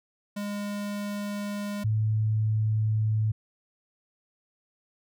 square / sine tone pair in turn, 204.6 / 108.67 Hz, G#3 / A2, -26 / -21 cents, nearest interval major seventh, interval 1095 cents, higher first, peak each -31 / -22 dBFS, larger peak second, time 0.36-1.84 / 1.84-3.32 s, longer neither, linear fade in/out 10 ms, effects none

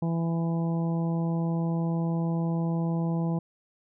harmonic tone, 166.3 Hz, E3, 16 cents sharp, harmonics 1 / 2 / 3 / 4 / 5 / 6, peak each -25 / -35 / -39 / -41 / -41 / -45 dBFS, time 0.02-3.39 s, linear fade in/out 5 ms, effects none

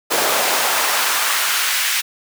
pink noise with high-pass filter sweep, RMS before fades -18 dBFS, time 0.1-2.02 s, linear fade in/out 20 ms, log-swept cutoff 480 to 2100 Hz, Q 1.2, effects none

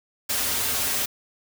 white noise with comb filter, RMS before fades -25 dBFS, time 0.29-1.06 s, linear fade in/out 10 ms, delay 6 ms, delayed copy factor -0.95, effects none

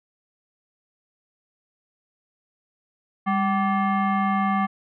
sine tone with frequency modulation, 199.6 Hz, G3, 32 cents sharp, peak -19 dBFS, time 3.26-4.67 s, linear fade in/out 20 ms, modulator 966 Hz, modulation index 1.2, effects none

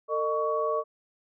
sine tone cluster, 452.6 / 612 / 1122 Hz, A4 / D#5 / C#6, +49 / -29 / +21 cents, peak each -29 dBFS, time 0.08-0.84 s, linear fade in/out 50 ms, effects none

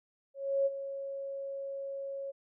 sine tone with ADSR envelope, 550 Hz, C#5, 14 cents flat, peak -24 dBFS, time 0.34-2.32 s, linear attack 320 ms, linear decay 31 ms, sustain -12 dB, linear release 21 ms, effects none

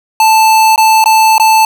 square tone with dropouts, 880 Hz, A5, in tune, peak -5 dBFS, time 0.2-1.65 s, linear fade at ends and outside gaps 2 ms, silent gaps 0.76-0.778 / 1.041-1.058 / 1.381-1.398 s, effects none

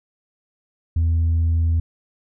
sine tone with tanh clipping, 82.41 Hz, E2, in tune, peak -16 dBFS, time 0.96-1.8 s, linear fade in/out 5 ms, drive 1 dB, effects none

